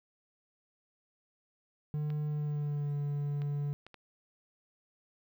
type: tone with pitch glide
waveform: triangle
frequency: 150 to 144.56 Hz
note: D3 to D3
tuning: +37 to -27 cents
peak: -29 dBFS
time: 1.94-3.73 s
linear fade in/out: 0 ms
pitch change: -64 cents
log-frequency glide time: 2.28-2.94 s
type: clicks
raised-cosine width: 0.3 ms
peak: -34 dBFS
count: 4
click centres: 2.103 / 3.419 / 3.866 / 3.943 s
effects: 11-bit